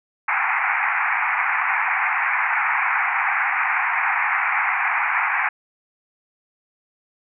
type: band-pass noise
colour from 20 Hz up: white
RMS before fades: -21 dBFS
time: 0.28-5.49 s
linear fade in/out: 5 ms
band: 750 to 2400 Hz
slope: 96 dB/octave
effects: none